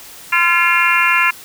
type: harmonic tone with a mistuned harmonic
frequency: 343.8 Hz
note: F4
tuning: 27 cents flat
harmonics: 3 / 4 / 5 / 6 / 7 / 8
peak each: -18 / -18 / -18 / -18 / -18 / -18 dBFS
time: 0.32-1.31 s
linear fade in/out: 10 ms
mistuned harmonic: 6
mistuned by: +54 cents
effects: white hiss -37 dBFS RMS until 1.44 s